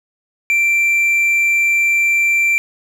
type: tone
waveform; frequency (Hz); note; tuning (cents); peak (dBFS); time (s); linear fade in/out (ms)
triangle; 2352; D7; +2; -10; 0.5-2.58; 0
effects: none